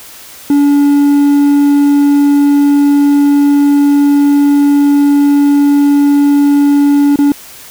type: tone with dropouts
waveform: triangle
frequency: 286.1 Hz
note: D4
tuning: 45 cents flat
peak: -3 dBFS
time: 0.5-7.32 s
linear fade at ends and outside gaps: 2 ms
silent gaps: 7.159-7.188 s
effects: white hiss -33 dBFS RMS until 7.7 s